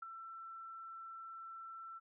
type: tone with ADSR envelope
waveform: sine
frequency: 1339 Hz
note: E6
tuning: 27 cents sharp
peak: -38 dBFS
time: 0.02-2 s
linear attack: 9 ms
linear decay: 4 ms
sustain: -9 dB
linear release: 28 ms
effects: none